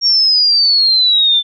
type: exponential sweep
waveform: sine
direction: down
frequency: 5588 to 3520 Hz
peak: -8 dBFS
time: 0.01-1.43 s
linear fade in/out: 50 ms
effects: none